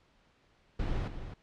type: noise with echo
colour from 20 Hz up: brown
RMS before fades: -32 dBFS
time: 0.79-1.08 s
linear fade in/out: 5 ms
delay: 260 ms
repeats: 1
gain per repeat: -9 dB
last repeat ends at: 1.34 s
effects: pink hiss -67 dBFS RMS until 1.42 s + low-pass 4000 Hz 12 dB/octave